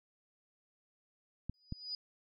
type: clicks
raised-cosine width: 5 ms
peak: -26 / -26 dBFS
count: 2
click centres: 1.496 / 1.724 s
type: tone with exponential growth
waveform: sine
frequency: 4945 Hz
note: D#8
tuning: 12 cents flat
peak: -35 dBFS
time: 1.54-1.95 s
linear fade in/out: 2 ms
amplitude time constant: 87 ms
effects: none